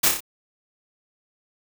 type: noise with echo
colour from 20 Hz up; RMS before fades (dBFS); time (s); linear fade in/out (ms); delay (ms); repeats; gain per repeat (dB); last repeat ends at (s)
white; -18; 0.03-0.09; 10; 29; 4; -4; 0.206
effects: none